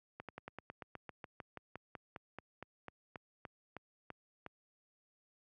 slowing click train, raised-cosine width 0.5 ms, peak -30 dBFS, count 23, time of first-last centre 0.2-4.463 s, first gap 87 ms, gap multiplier 1.07, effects high-pass 80 Hz 12 dB/octave

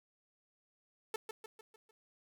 sawtooth tone with echo, 440 Hz, A4, in tune, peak -31 dBFS, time 1.14-1.16 s, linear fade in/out 2 ms, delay 150 ms, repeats 5, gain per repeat -6 dB, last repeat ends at 1.91 s, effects none

